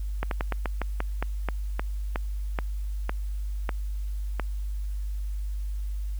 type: slowing click train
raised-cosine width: 0.5 ms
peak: -13 dBFS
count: 15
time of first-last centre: 0.23-4.397 s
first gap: 82 ms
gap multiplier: 1.18
effects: added 50 Hz sine -28 dBFS peak until 6.19 s + white hiss -57 dBFS RMS until 6.19 s